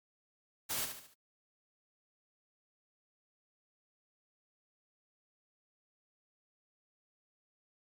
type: noise with echo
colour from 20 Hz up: white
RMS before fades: -36 dBFS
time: 0.69-0.86 s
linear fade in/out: 20 ms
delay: 72 ms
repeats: 4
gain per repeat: -7 dB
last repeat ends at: 1.148 s
effects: Opus 48 kbps